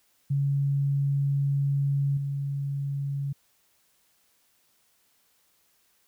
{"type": "tone with level steps", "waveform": "sine", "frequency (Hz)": 140, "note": "C#3", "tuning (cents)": 18, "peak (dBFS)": [-22, -27], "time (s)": [0.3, 3.33], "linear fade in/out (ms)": 10, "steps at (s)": 2.17, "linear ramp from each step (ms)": 5, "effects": ["white hiss -67 dBFS RMS until 6.07 s"]}